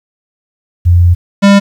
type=tone pair in turn; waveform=sine / square; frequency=87.4 / 199.64 Hz; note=F2 / G3; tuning=+2 / +32 cents; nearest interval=octave + major second; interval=1430 cents; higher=second; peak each=-3 dBFS; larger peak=neither; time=0.85-1.15 / 1.42-1.6 s; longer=first; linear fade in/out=20 ms; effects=low-pass 6000 Hz 12 dB/octave + 7-bit